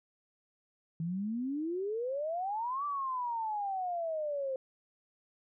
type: exponential two-way sweep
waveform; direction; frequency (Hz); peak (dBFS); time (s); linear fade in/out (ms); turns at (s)
sine; up then down; 159 to 1174.7 to 519; -32; 1-4.56; 2; 2.85
effects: none